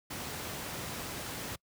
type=noise; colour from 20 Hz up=pink; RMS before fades=-39 dBFS; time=0.1-1.56 s; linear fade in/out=10 ms; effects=noise-tail reverb RT60 0.1 s tail -25 dB re dry + high-pass 80 Hz 12 dB/octave